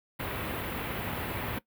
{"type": "band-stop noise", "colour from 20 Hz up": "pink", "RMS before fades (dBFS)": -34, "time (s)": [0.19, 1.59], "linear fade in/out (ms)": 10, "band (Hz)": [3100, 13000], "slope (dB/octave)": 24, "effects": ["noise-tail reverb RT60 0.1 s tail -19 dB re dry", "high-pass 60 Hz 12 dB/octave"]}